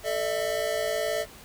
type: chord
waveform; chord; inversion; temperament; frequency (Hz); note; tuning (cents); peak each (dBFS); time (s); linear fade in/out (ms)
square; A suspended fourth; none; equal with one note detuned; 440 / 600.4 / 659.3; A4 / D5 / E5; 0 / +38 / 0; -33 / -30 / -31; 0.03-1.26; 50
effects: pink hiss -48 dBFS RMS until 1.44 s